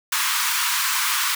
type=high-pass noise; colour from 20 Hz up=pink; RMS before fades=-22 dBFS; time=0.12-1.35 s; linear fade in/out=5 ms; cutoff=930 Hz; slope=96 dB/octave; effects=none